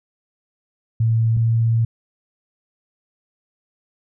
sine tone pair in turn, 113.4 / 114.45 Hz, A#2 / A#2, -47 / -31 cents, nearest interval unison, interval 16 cents, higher second, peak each -14 dBFS, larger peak neither, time 1-1.37 / 1.37-1.85 s, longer second, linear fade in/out 5 ms, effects none

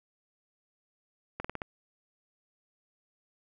slowing click train, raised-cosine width 0.5 ms, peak -20 dBFS, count 5, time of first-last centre 1.4-1.618 s, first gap 45 ms, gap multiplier 1.13, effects none

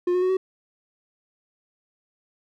triangle tone with pitch steps, 355.6 / 362.7 / 369.8 / 377.2 Hz, F4 / F#4 / F#4 / F#4, +31 / -34 / -1 / +33 cents, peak -17 dBFS, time 0.07-0.37 s, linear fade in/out 5 ms, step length 75 ms, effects none

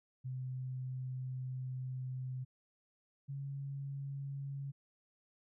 sine tone pair in turn, 128.8 / 138.72 Hz, C3 / C#3, -27 / +2 cents, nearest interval minor second, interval 129 cents, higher second, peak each -38 / -39 dBFS, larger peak first, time 0.24-2.45 / 3.28-4.72 s, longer first, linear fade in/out 20 ms, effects none

